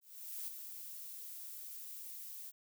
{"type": "noise with ADSR envelope", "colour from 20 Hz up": "violet", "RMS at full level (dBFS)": -42, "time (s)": [0.01, 2.52], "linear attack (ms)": 470, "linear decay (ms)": 5, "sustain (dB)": -6, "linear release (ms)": 35, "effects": []}